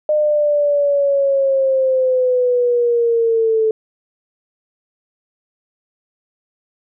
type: linear sweep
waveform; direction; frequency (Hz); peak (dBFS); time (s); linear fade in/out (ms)
sine; down; 608 to 436.8; -12; 0.09-3.71; 2
effects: none